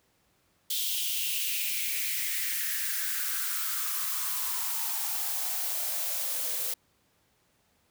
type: noise with high-pass filter sweep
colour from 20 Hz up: blue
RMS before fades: -31 dBFS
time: 0.7-6.74 s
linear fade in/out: 5 ms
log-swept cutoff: 3400 to 480 Hz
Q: 4.6
effects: pink hiss -69 dBFS RMS until 7.9 s + high-pass 60 Hz 12 dB/octave